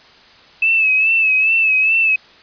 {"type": "tone with vibrato", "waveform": "sine", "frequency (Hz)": 2606, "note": "E7", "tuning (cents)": -20, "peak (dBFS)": -11, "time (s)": [0.62, 2.16], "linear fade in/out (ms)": 5, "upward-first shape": "sine", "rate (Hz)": 2.4, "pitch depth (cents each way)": 53, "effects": ["white hiss -45 dBFS RMS until 2.42 s", "resampled to 11025 Hz"]}